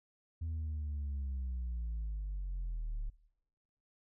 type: linear sweep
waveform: sine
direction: down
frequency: 82.41 to 34.86 Hz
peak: -33 dBFS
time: 0.41-3.1 s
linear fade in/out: 10 ms
effects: noise-tail reverb RT60 0.9 s tail -21 dB re dry + tanh soft clip ceiling -34 dBFS